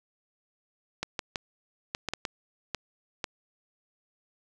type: clicks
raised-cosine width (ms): 0.2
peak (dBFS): -13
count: 9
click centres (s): 1.03 / 1.192 / 1.358 / 1.949 / 2.087 / 2.136 / 2.252 / 2.747 / 3.242
effects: none